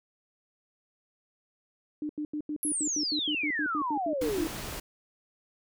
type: tone bursts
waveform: sine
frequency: 300.1 Hz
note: D4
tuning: 38 cents sharp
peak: -30 dBFS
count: 16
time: 2.02-4.448 s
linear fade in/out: 2 ms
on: 73 ms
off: 84 ms
type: exponential sweep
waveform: sine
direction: down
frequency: 11390 to 306.8 Hz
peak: -28 dBFS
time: 2.63-4.47 s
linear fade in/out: 0 ms
type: noise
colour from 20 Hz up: pink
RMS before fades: -38 dBFS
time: 4.21-4.8 s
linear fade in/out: 5 ms
effects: none